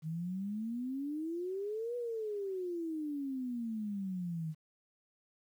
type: exponential two-way sweep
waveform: sine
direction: up then down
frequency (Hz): 153.8 to 490 to 153.8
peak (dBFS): -35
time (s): 0.02-4.55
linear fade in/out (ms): 50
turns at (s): 1.96
effects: 11-bit